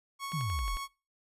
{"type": "tone with tremolo", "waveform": "sawtooth", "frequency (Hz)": 1105, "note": "C#6", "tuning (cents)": -6, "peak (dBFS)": -31, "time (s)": [0.19, 0.88], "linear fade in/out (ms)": 50, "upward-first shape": "triangle", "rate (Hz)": 6.4, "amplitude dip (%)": 30}
{"type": "click train", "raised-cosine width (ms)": 0.3, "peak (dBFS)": -30, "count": 6, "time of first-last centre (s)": [0.32, 0.77], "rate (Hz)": 11.1}
{"type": "exponential sweep", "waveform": "sine", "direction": "down", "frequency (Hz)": [174.61, 35.88], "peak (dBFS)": -31, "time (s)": [0.33, 0.77], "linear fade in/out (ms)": 10}
{"effects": ["noise-tail reverb RT60 0.3 s tail -22 dB re dry", "resampled to 32000 Hz"]}